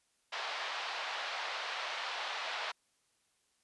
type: band-pass noise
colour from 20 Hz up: pink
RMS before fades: -39 dBFS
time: 0.32-2.72 s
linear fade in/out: 10 ms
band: 680 to 4400 Hz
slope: 24 dB/octave
effects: white hiss -75 dBFS RMS until 3.63 s + resampled to 24000 Hz